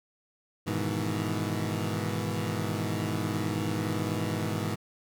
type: chord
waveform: 20% pulse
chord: E major seventh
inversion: first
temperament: equal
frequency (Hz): 103.83 / 123.47 / 155.56 / 164.81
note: G#2 / B2 / D#3 / E3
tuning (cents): 0 / 0 / 0 / 0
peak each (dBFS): -27 / -31 / -31 / -30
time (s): 0.66-4.76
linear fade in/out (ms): 20
effects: none